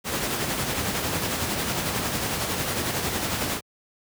pink noise with tremolo, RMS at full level -25 dBFS, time 0.04-3.61 s, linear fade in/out 50 ms, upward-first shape sine, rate 11 Hz, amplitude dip 35%, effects high-pass 80 Hz 12 dB/octave

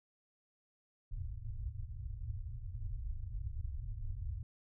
pink low-pass noise, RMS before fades -41 dBFS, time 1.11-4.43 s, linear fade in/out 5 ms, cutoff 120 Hz, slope 96 dB/octave, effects none

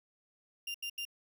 35% pulse tone bursts, 2794 Hz, F7, in tune, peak -35 dBFS, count 3, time 0.67-1.052 s, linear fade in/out 5 ms, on 74 ms, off 80 ms, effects none

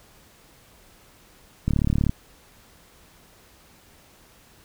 click train, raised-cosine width 5 ms, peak -9 dBFS, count 16, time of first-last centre 1.68-2.094 s, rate 36.2 Hz, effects pink hiss -54 dBFS RMS until 4.64 s

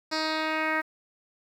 10% pulse tone with low-pass filter sweep, 314 Hz, D#4, 16 cents sharp, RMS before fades -28 dBFS, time 0.11-0.82 s, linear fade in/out 20 ms, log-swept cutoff 5300 to 1900 Hz, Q 3, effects 9-bit

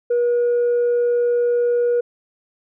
sine tone, 480.8 Hz, B4, 46 cents flat, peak -13 dBFS, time 0.1-2.01 s, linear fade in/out 10 ms, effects tanh soft clip ceiling -13 dBFS

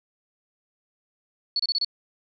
sine tone bursts, 4423 Hz, C#8, 5 cents flat, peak -21 dBFS, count 5, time 1.56-1.847 s, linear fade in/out 2 ms, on 35 ms, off 28 ms, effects none

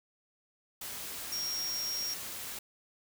sine tone in noise, 5588 Hz, F8, in tune, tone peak -33 dBFS, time 1.32-2.14 s, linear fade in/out 5 ms, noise white, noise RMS -41 dBFS, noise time 0.81-2.59 s, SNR +5 dB, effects none

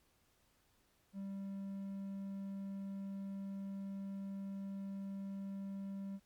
triangle tone, 196 Hz, G3, in tune, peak -39 dBFS, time 1.13-6.2 s, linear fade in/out 50 ms, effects pink hiss -74 dBFS RMS until 6.25 s + MP3 96 kbps

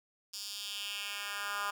10% pulse tone with high-pass filter sweep, 203.2 Hz, G#3, 38 cents flat, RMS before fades -39 dBFS, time 0.33-1.71 s, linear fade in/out 10 ms, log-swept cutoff 5000 to 1200 Hz, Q 2.4, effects none

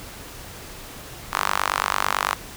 sawtooth tone with high-pass filter, 49 Hz, G1, in tune, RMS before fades -24 dBFS, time 1.32-2.35 s, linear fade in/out 20 ms, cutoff 1100 Hz, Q 2.7, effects pink hiss -39 dBFS RMS until 2.56 s

